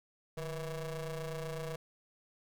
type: ring-modulated tone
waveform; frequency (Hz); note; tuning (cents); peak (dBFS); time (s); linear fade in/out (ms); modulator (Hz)
30% pulse; 165; E3; +2; -32; 0.37-1.76; 5; 316
effects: none